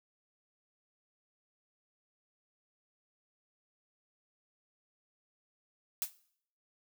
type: noise with exponential decay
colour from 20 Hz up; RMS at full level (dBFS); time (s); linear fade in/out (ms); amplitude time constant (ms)
blue; -29; 6.02-6.12; 1; 21
effects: noise-tail reverb RT60 0.6 s tail -18 dB re dry